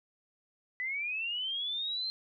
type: linear sweep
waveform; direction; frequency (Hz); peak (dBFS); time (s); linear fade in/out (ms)
sine; up; 1975.5 to 4167; -32; 0.8-2.1; 0
effects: none